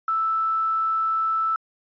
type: tone with quantisation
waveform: sine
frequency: 1318.5 Hz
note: E6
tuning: in tune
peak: -20 dBFS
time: 0.08-1.56 s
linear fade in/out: 2 ms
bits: 8
effects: resampled to 11025 Hz